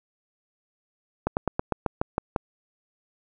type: slowing click train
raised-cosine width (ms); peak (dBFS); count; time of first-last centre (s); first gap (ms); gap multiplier
1; -9; 9; 1.27-2.362; 99; 1.09
effects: none